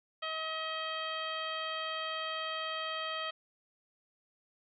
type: harmonic tone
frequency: 636 Hz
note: D#5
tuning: 38 cents sharp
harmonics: 1 / 2 / 3 / 4 / 5 / 6 / 7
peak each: -42 / -39 / -43 / -45 / -40 / -52 / -52 dBFS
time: 0.22-3.31 s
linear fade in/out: 10 ms
effects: none